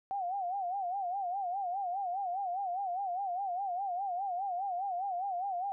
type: tone with vibrato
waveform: sine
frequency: 750 Hz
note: F#5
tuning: 23 cents sharp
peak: -32 dBFS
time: 0.11-5.72 s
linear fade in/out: 0 ms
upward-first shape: sine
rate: 4.9 Hz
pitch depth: 130 cents each way
effects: none